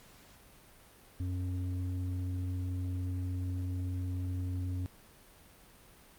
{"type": "tone with low-pass filter", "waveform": "square", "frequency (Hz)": 90.8, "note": "F#2", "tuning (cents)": -32, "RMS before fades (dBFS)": -35, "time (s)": [1.2, 4.86], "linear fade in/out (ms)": 0, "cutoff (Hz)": 210, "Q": 3, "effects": ["pink hiss -58 dBFS RMS until 6.18 s", "Opus 48 kbps"]}